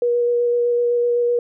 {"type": "tone with vibrato", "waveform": "sine", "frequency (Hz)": 480, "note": "B4", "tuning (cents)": -49, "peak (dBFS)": -15, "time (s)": [0.02, 1.39], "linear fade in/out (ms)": 2, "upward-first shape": "square", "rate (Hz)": 7.9, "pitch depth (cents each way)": 8, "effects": []}